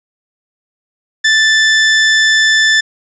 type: tone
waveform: sawtooth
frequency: 1760 Hz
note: A6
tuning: in tune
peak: -4 dBFS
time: 1.24-2.81 s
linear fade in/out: 10 ms
effects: resampled to 16000 Hz + 7-bit